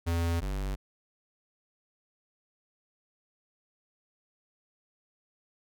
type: tone pair in turn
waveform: square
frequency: 84.4 / 48.46 Hz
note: E2 / G1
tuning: +41 / -19 cents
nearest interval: minor seventh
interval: 960 cents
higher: first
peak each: -27 / -31 dBFS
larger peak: first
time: 0.06-0.41 / 0.41-0.76 s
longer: neither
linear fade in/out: 20 ms
effects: none